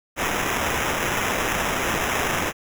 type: noise with sample-and-hold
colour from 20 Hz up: blue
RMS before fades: -24 dBFS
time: 0.16-2.53 s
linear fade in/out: 50 ms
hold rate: 4410 Hz
effects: none